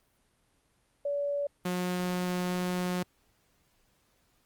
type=tone pair in turn; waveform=sine / sawtooth; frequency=572 / 180.17 Hz; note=D5 / F#3; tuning=-46 / -46 cents; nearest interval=octave + minor sixth; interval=2000 cents; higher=first; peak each=-28 / -25 dBFS; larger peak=second; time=1.05-1.47 / 1.65-3.03 s; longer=second; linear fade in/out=5 ms; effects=pink hiss -70 dBFS RMS until 4.45 s + Opus 32 kbps